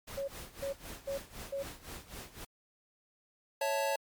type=noise with tremolo; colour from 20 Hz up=pink; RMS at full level=-44 dBFS; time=0.07-2.45 s; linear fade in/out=10 ms; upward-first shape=sine; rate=3.9 Hz; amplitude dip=80%
type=tone bursts; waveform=sine; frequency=553 Hz; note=C#5; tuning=4 cents flat; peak=-33 dBFS; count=4; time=0.17-1.63 s; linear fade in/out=10 ms; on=110 ms; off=340 ms
type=chord; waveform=square; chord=A major; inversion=first; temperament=equal; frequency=554.4 / 659.3 / 880 Hz; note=C#5 / E5 / A5; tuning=0 / 0 / 0 cents; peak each=-33 / -39 / -35 dBFS; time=3.61-3.96 s; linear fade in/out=5 ms
effects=MP3 96 kbps